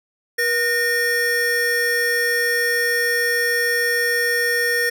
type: tone pair together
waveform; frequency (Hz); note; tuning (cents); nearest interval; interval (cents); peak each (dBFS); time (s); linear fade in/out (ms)
square; 480 / 1833.3; B4 / A#6; -49 / -29; octave + major seventh; 2320; -24 / -19; 0.38-4.9; 10
effects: none